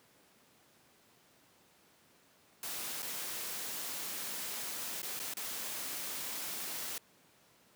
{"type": "noise with dropouts", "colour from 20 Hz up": "white", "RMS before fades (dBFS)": -40, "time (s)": [2.63, 6.98], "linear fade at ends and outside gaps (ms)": 2, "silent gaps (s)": [[3.022, 3.027], [5.019, 5.029], [5.193, 5.199], [5.338, 5.369]], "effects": ["pink hiss -65 dBFS RMS until 7.75 s", "high-pass 150 Hz 12 dB/octave"]}